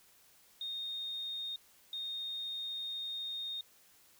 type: tone bursts at uneven times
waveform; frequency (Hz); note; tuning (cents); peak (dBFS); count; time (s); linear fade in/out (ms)
sine; 3692; A#7; -17; -37; 2; 0.61-1.56 / 1.93-3.61; 2
effects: white hiss -64 dBFS RMS until 4.19 s